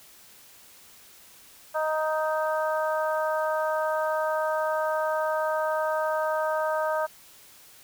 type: harmonic tone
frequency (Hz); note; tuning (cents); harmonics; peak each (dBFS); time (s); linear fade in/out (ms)
311.8; D#4; +4; 2 / 3 / 4 / 5; -26 / -30 / -32 / -34; 1.74-7.07; 20
effects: white hiss -52 dBFS RMS until 7.83 s